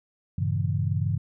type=chord; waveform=sine; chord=G diminished seventh; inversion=none; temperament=equal; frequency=98 / 116.54 / 138.59 / 164.81 Hz; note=G2 / Bb2 / Db3 / Fb3; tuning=0 / 0 / 0 / 0 cents; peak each=-26 / -31 / -28 / -31 dBFS; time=0.38-1.18 s; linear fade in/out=5 ms; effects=none